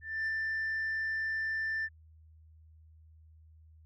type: tone with ADSR envelope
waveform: sine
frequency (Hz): 1776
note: A6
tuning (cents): +16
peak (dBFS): -27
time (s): 0.01-1.89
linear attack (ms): 260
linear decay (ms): 30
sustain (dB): -2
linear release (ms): 47
effects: tanh soft clip ceiling -29 dBFS + added 79 Hz sine -55 dBFS peak until 3.85 s